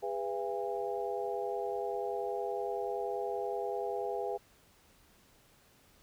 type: harmonic tone with a mistuned harmonic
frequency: 135.5 Hz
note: C#3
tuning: 39 cents flat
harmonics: 3 / 4 / 5 / 6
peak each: -37 / -38 / -39 / -40 dBFS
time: 0.02-4.38 s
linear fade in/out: 20 ms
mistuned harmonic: 4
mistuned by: -150 cents
effects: pink hiss -64 dBFS RMS until 6.02 s